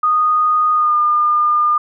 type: tone with pitch glide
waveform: sine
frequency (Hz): 1236 to 1208.5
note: D#6 to D6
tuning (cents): -12 to +49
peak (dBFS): -11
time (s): 0.03-1.78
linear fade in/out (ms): 5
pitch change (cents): -39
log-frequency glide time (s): 0.74-0.96
effects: none